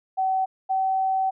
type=tone pair in turn; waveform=sine; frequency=760 / 763.9 Hz; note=F#5 / G5; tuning=+46 / -45 cents; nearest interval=unison; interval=9 cents; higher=second; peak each=-20 dBFS; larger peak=neither; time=0.17-0.46 / 0.69-1.31 s; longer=second; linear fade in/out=20 ms; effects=none